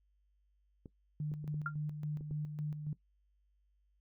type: clicks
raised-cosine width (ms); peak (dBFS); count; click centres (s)
3; -36; 6; 0.858 / 1.317 / 1.443 / 1.543 / 2.209 / 2.31
type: tone with tremolo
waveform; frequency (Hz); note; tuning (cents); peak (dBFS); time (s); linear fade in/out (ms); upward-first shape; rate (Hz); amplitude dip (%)
sine; 150.3; D3; +40; -34; 1.2-2.93; 2; square; 3.6; 50
type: tone with exponential decay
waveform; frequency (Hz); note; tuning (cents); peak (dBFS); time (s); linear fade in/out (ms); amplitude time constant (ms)
sine; 1387; F6; -12; -29; 1.66-1.74; 2; 17
effects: noise-tail reverb RT60 0.1 s tail -17 dB re dry + added 50 Hz sine -70 dBFS peak until 4 s